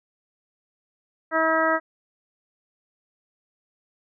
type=harmonic tone; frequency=321.5 Hz; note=E4; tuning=43 cents flat; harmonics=1 / 2 / 3 / 4 / 5 / 6; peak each=-28 / -23 / -28 / -24 / -26 / -28 dBFS; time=1.31-1.8 s; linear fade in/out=50 ms; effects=none